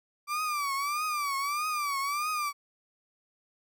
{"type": "tone with vibrato", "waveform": "35% pulse", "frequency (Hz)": 1169, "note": "D6", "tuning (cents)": -8, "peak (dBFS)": -27, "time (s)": [0.27, 2.53], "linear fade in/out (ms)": 50, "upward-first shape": "triangle", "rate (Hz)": 1.6, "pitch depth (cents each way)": 130, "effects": []}